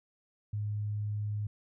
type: tone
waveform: sine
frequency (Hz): 104.6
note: G#2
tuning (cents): +13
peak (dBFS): -31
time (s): 0.53-1.47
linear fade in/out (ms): 5
effects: none